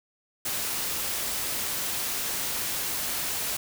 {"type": "noise", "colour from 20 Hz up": "white", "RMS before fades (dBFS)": -30, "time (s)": [0.45, 3.57], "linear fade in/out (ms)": 5, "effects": []}